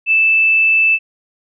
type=tone; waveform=sine; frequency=2637 Hz; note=E7; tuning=in tune; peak=-9 dBFS; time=0.06-0.99 s; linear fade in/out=50 ms; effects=none